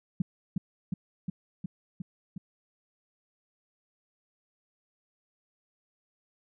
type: tone with echo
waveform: sine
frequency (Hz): 180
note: F#3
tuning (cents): -47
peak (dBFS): -22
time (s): 0.2-0.22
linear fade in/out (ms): 5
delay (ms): 360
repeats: 6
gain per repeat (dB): -2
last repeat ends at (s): 2.38
effects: none